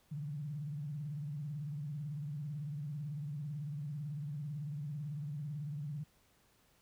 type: tone with vibrato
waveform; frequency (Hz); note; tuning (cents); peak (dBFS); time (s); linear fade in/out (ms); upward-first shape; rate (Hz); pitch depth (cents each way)
sine; 146.83; D3; 0; -38; 0.11-6.04; 10; sine; 18; 130
effects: pink hiss -70 dBFS RMS until 6.81 s